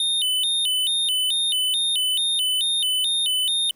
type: tone with vibrato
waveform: square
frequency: 3322 Hz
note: G#7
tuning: in tune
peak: -20 dBFS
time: 0-3.71 s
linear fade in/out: 2 ms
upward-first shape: square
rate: 2.3 Hz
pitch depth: 170 cents each way
effects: pink hiss -61 dBFS RMS until 3.75 s